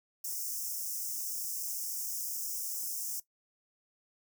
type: high-pass noise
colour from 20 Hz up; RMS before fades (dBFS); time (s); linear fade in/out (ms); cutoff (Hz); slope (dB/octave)
white; -37; 0.24-3.2; 5; 5200; 96
effects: noise-tail reverb RT60 0.1 s tail -17 dB re dry